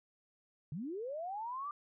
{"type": "linear sweep", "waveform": "sine", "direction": "up", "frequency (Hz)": [130.81, 1200], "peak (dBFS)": -38, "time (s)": [0.72, 1.71], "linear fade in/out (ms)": 2, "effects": []}